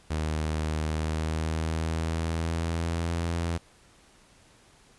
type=tone with pitch glide; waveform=sawtooth; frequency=77.78 to 84.33 Hz; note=D#2 to E2; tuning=0 to +40 cents; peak=-23 dBFS; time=0.1-3.58 s; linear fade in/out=10 ms; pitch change=+140 cents; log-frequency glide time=0.83-3.17 s; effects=pink hiss -58 dBFS RMS until 4.98 s + resampled to 24000 Hz